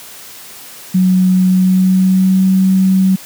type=tone with pitch glide; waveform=sine; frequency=185 to 189.32 Hz; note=F#3 to F#3; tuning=0 to +40 cents; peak=-7 dBFS; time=0.94-3.16 s; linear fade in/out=10 ms; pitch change=+40 cents; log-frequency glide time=1.45-2.51 s; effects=white hiss -34 dBFS RMS until 3.25 s + high-pass 100 Hz 12 dB/octave